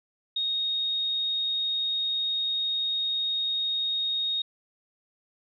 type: tone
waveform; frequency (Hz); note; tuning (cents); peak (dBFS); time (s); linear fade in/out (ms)
sine; 3729; A#7; 0; -25; 0.36-4.42; 5
effects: none